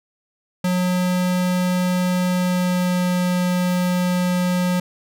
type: tone with pitch glide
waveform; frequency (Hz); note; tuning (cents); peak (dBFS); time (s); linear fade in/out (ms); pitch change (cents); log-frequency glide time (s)
square; 181.1 to 179.95; F#3 to F#3; -37 to -48; -18; 0.64-4.8; 5; -11; 2.29-3.09
effects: none